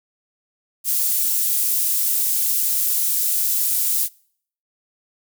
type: high-pass noise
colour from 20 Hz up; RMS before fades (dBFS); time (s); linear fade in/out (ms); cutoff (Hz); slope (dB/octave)
pink; -20; 0.84-4.09; 50; 12000; 12
effects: noise-tail reverb RT60 0.6 s tail -25 dB re dry